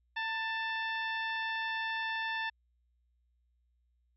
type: harmonic tone with a mistuned harmonic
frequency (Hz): 885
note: A5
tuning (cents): +10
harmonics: 1 / 2 / 3 / 4 / 5 / 6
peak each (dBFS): -38 / -35 / -42 / -43 / -54 / -55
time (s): 0.16-2.5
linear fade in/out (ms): 10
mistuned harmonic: 1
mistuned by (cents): +32
effects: added 60 Hz sine -70 dBFS peak until 4.16 s